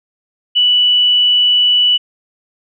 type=tone; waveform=sine; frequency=2960 Hz; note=F#7; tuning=in tune; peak=-8 dBFS; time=0.55-1.98 s; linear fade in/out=20 ms; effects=none